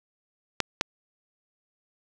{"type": "clicks", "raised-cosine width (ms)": 0.2, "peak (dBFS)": -5, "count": 2, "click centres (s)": [0.603, 0.811], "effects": []}